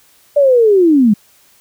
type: linear sweep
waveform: sine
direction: down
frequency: 589 to 196 Hz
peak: -6 dBFS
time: 0.36-1.14 s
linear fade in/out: 10 ms
effects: white hiss -50 dBFS RMS until 1.6 s